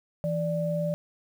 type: tone pair together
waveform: sine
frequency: 165.2 / 588.1 Hz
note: E3 / D5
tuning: +4 / +2 cents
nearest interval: octave + minor seventh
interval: 2198 cents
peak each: -28 dBFS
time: 0.24-0.94 s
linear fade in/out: 0 ms
effects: 9-bit